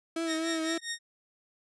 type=tone with vibrato; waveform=35% pulse; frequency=325.1 Hz; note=E4; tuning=24 cents flat; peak=-28 dBFS; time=0.16-0.78 s; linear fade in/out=5 ms; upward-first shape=triangle; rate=3.8 Hz; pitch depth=41 cents each way
type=tone with tremolo; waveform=15% pulse; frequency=1856 Hz; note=A#6; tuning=8 cents flat; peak=-25 dBFS; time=0.26-0.99 s; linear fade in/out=50 ms; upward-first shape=triangle; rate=5 Hz; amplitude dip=100%
effects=resampled to 24000 Hz